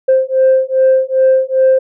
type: beating tone pair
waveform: sine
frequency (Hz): 523.3 / 525.8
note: C5 / C5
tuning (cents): 0 / +8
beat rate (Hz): 2.5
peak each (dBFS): -10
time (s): 0.08-1.79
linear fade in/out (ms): 10
effects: tanh soft clip ceiling -3 dBFS